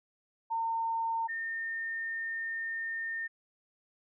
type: tone pair in turn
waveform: sine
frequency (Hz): 910 / 1820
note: A#5 / A#6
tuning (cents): -42 / -42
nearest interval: octave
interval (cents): 1200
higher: second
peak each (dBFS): -29 / -33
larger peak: first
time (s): 0.5-1.28 / 1.28-3.28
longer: second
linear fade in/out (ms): 20
effects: none